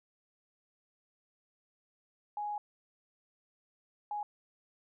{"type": "tone bursts at uneven times", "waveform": "sine", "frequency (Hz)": 832, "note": "G#5", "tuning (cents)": 3, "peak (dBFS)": -34, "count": 2, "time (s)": [[2.37, 2.58], [4.11, 4.23]], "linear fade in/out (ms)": 2, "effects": []}